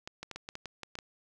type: clicks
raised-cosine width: 0.2 ms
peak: -23 dBFS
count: 10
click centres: 0.075 / 0.23 / 0.313 / 0.36 / 0.489 / 0.554 / 0.657 / 0.833 / 0.954 / 0.988 s
effects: none

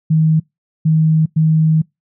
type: tone bursts at uneven times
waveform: sine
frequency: 158.1 Hz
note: D#3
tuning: 28 cents sharp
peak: -9 dBFS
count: 3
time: 0.1-0.4 / 0.85-1.26 / 1.36-1.82 s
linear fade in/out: 10 ms
effects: noise-tail reverb RT60 0.2 s tail -26 dB re dry

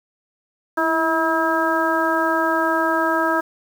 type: harmonic tone with a mistuned harmonic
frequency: 322.1 Hz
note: E4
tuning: 40 cents flat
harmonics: 1 / 2 / 3 / 4 / 5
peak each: -23 / -23 / -23 / -23 / -23 dBFS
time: 0.77-3.41 s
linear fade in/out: 10 ms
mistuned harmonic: 1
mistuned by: +42 cents
effects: 7-bit

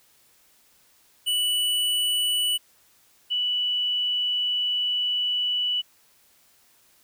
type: tone pair in turn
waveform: square / sine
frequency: 2960 / 2960 Hz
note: F#7 / F#7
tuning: 0 / 0 cents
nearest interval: unison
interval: 0 cents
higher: neither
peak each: -22 dBFS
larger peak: neither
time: 1.26-2.58 / 3.3-5.82 s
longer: second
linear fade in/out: 20 ms
effects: white hiss -60 dBFS RMS until 7.03 s

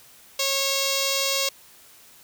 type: tone with notch filter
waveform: 5% pulse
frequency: 546 Hz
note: C#5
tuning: 26 cents flat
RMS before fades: -24 dBFS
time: 0.39-1.49 s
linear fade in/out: 5 ms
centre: 1500 Hz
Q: 1.1
effects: white hiss -51 dBFS RMS until 2.23 s

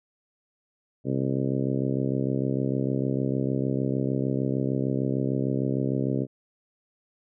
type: harmonic tone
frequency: 66.6 Hz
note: C2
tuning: 31 cents sharp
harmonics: 2 / 3 / 4 / 5 / 6 / 7 / 8 / 9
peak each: -28 / -31 / -29 / -33 / -33 / -36 / -39 / -39 dBFS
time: 1.04-6.27 s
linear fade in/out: 50 ms
effects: none

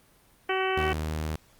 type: harmonic tone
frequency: 378.7 Hz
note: F#4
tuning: 40 cents sharp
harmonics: 1 / 2 / 3 / 4 / 5 / 6 / 7 / 8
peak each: -28 / -31 / -33 / -34 / -35 / -36 / -36 / -37 dBFS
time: 0.49-0.93 s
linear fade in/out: 5 ms
type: tone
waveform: sawtooth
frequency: 77.8 Hz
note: D#2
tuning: in tune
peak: -25 dBFS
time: 0.77-1.36 s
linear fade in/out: 5 ms
effects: pink hiss -60 dBFS RMS until 1.59 s + Opus 32 kbps

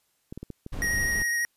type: clicks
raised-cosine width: 3 ms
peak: -24 dBFS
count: 7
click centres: 0.325 / 0.376 / 0.43 / 0.503 / 0.664 / 0.789 / 0.844 s
type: noise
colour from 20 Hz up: brown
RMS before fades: -33 dBFS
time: 0.72-1.23 s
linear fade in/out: 10 ms
type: tone with vibrato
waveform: square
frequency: 1882 Hz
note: A#6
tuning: 16 cents sharp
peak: -25 dBFS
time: 0.82-1.45 s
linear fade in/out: 0 ms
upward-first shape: triangle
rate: 12 Hz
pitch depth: 15 cents each way
effects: white hiss -71 dBFS RMS until 1.56 s + resampled to 32000 Hz

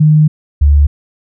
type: tone pair in turn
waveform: sine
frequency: 153.2 / 72.3 Hz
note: D#3 / D2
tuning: -27 / -27 cents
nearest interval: octave + minor second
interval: 1300 cents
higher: first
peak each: -4 dBFS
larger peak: neither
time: 0-0.28 / 0.61-0.87 s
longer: first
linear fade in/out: 10 ms
effects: none

